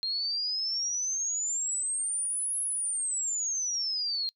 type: exponential two-way sweep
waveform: sine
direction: up then down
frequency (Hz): 4186 to 10760 to 4186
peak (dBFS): -28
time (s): 0.03-4.29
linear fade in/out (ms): 0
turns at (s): 2.6
effects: noise-tail reverb RT60 0.1 s tail -25 dB re dry